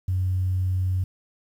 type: tone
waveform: sine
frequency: 92.5 Hz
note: F#2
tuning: in tune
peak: -20 dBFS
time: 0.08-1.04 s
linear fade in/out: 5 ms
effects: tanh soft clip ceiling -16 dBFS + 9-bit